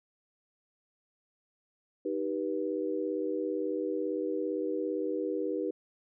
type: chord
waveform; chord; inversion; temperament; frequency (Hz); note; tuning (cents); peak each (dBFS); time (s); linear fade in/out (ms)
sine; Eb augmented; none; just; 311.1 / 388.9 / 486.1; Eb4 / G4 / B4; 0 / -14 / -28; -34; 2.05-5.71; 5
effects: none